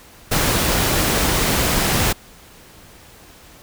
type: noise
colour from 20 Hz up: pink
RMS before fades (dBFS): -18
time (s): 0.31-2.13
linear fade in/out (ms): 10
effects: pink hiss -45 dBFS RMS until 3.62 s